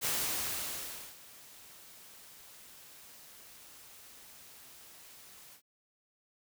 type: noise with ADSR envelope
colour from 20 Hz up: white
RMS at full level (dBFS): -32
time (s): 0.01-5.62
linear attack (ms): 39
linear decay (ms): 1100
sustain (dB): -22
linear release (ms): 87
effects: none